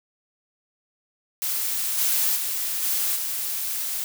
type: noise with level steps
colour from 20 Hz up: blue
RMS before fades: -26 / -22 / -27 / -24 / -28 dBFS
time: 1.42-4.04 s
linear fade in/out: 0 ms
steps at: 1.97 / 2.35 / 2.82 / 3.15 s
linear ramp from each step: 20 ms
effects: none